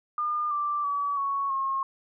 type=tone with pitch steps; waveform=sine; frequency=1209 / 1175.3 / 1142.5 / 1110.6 / 1079.6 Hz; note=D6 / D6 / D6 / C#6 / C#6; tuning=+50 / +1 / -48 / +3 / -46 cents; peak=-25 dBFS; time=0.18-1.83 s; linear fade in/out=2 ms; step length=330 ms; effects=none